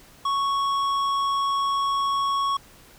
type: tone with tanh clipping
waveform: triangle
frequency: 1108.7 Hz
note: C#6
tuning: in tune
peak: -23 dBFS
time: 0.25-2.57 s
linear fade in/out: 5 ms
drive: 15 dB
effects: pink hiss -51 dBFS RMS until 2.98 s